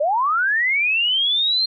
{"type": "linear sweep", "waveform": "sine", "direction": "up", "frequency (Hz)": [554.4, 4216], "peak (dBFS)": -16, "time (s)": [0, 1.66], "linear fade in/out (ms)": 10, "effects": []}